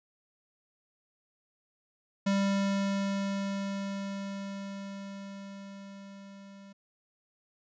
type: tone with level ramp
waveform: square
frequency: 197.3 Hz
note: G3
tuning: 11 cents sharp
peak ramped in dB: -25 to -49 dBFS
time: 2.26-6.73 s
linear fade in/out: 10 ms
effects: resampled to 16000 Hz